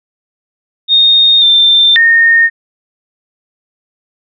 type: tone with pitch steps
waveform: sine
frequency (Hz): 3692 / 3576 / 1838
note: A#7 / A7 / A#6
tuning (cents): -17 / +27 / -25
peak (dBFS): -4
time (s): 0.88-2.5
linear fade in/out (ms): 50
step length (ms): 540
effects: none